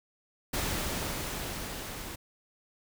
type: noise with level ramp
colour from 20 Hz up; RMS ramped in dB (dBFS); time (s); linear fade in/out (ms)
pink; -31 to -41; 0.53-2.16; 10
effects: none

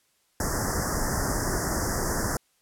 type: band-stop noise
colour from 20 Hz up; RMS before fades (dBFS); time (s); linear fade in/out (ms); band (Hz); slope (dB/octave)
pink; -27; 0.4-2.37; 2; 1900 to 5000; 96
effects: white hiss -68 dBFS RMS until 2.61 s + low-pass 12000 Hz 12 dB/octave

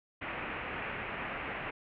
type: low-pass noise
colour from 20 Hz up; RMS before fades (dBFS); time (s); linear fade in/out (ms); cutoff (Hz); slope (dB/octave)
white; -39; 0.21-1.71; 10; 2600; 48
effects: none

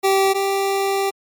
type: tone pair in turn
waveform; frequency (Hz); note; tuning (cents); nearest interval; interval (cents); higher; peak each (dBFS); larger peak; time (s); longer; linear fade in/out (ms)
25% pulse; 388.3 / 392.4; G4 / G4; -16 / +2; unison; 18; second; -10 / -14; first; 0.03-0.34 / 0.34-1.11; second; 20
effects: MP3 96 kbps

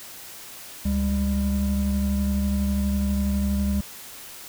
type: tone pair together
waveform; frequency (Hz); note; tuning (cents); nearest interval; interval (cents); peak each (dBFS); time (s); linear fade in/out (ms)
triangle; 70.71 / 200; C#2 / G3; +35 / +35; octave + tritone; 1800; -22 / -21; 0.85-3.81; 5
effects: white hiss -41 dBFS RMS until 4.48 s

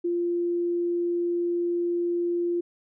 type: tone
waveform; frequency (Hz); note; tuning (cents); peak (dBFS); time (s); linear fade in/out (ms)
sine; 346.8; F4; -12; -23; 0.04-2.61; 10
effects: none

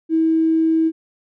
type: tone with tanh clipping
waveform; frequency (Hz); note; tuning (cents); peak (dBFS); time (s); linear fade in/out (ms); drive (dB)
triangle; 322.7; E4; -37; -13; 0.09-0.92; 50; 3
effects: none

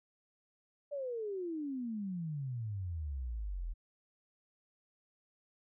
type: exponential sweep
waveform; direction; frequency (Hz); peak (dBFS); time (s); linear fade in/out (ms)
sine; down; 590 to 38.89; -36; 0.91-3.74; 20
effects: none

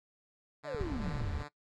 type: tone with tremolo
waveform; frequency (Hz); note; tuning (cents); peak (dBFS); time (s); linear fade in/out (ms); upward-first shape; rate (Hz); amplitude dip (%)
5% pulse; 146.83; D3; 0; -32; 0.63-1.49; 20; square; 2.6; 35
type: exponential sweep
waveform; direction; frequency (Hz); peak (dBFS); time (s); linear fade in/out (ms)
triangle; down; 670 to 59.8; -34; 0.64-1.43; 50
type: clicks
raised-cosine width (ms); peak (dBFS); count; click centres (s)
5; -28; 7; 0.747 / 0.812 / 0.92 / 1.026 / 1.077 / 1.154 / 1.217
type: noise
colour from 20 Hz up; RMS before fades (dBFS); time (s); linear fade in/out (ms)
brown; -39; 0.79-1.44; 20
effects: noise-tail reverb RT60 0.1 s tail -19 dB re dry + low-pass 5000 Hz 12 dB/octave

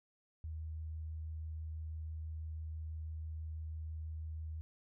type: tone with vibrato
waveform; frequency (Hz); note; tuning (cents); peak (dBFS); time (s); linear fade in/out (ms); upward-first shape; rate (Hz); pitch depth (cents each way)
sine; 79; D#2; +27; -40; 0.44-4.61; 0; triangle; 6.1; 8
effects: none

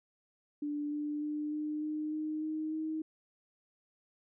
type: tone with pitch steps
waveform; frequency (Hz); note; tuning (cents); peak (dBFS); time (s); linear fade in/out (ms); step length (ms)
sine; 293.7 / 296.6 / 299.5 / 302.5 / 305.5 / 308.5 / 311.5 / 314.6; D4 / D4 / D4 / D#4 / D#4 / D#4 / D#4 / D#4; 0 / +17 / +34 / -49 / -32 / -15 / +2 / +19; -33; 0.62-3.02; 5; 300
effects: none

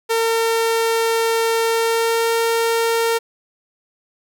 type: tone with pitch glide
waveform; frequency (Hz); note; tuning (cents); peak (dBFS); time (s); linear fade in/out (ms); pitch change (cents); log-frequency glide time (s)
sawtooth; 455.1 to 458.8; A#4 to A#4; -42 to -28; -12; 0.09-3.19; 20; +14; 1.65-2.31
effects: none

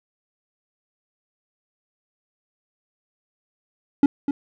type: tone with echo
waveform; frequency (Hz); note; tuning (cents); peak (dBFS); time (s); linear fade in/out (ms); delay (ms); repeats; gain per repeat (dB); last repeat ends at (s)
triangle; 282.1; C#4; +30; -8; 4.03-4.06; 2; 250; 1; -9; 4.31
effects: none

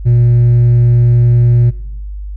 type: tone with hard clipping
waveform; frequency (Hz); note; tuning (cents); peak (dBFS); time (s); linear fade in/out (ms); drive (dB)
triangle; 119.8; A#2; +48; -5; 0.05-1.71; 20; 1
effects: noise-tail reverb RT60 0.7 s tail -18 dB re dry + added 50 Hz sine -21 dBFS peak until 2.36 s

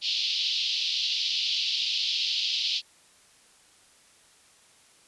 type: band-pass noise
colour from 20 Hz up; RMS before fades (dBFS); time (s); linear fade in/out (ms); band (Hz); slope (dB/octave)
white; -28; 0.01-2.82; 50; 2800 to 4800; 48
effects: white hiss -58 dBFS RMS until 5.07 s + resampled to 24000 Hz

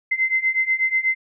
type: beating tone pair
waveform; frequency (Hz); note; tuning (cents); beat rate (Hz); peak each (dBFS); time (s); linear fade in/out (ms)
sine; 2063 / 2071.2; C7 / C7; -25 / -18; 8.2; -22 / -20; 0.11-1.15; 10
effects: none

